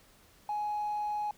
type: tone with hard clipping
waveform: sine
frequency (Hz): 837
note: G#5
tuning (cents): +13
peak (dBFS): -31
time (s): 0.49-1.31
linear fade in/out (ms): 2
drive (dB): 1
effects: pink hiss -61 dBFS RMS until 1.37 s